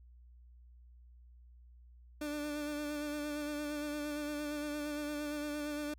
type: tone with vibrato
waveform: 30% pulse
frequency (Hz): 295.7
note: D4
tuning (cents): +12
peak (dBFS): -34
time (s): 2.21-5.94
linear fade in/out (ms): 5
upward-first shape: sine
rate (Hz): 8.7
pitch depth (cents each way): 26
effects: added 60 Hz sine -55 dBFS peak until 5.98 s